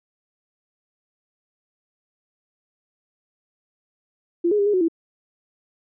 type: tone with pitch steps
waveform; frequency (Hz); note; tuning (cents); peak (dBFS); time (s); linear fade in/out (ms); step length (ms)
sine; 343.4 / 417.8 / 402.9 / 415 / 368.6 / 330.7; F4 / G#4 / G4 / G#4 / F#4 / E4; -29 / +10 / +48 / -1 / -7 / +6; -16; 4.44-4.884; 10; 74
effects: none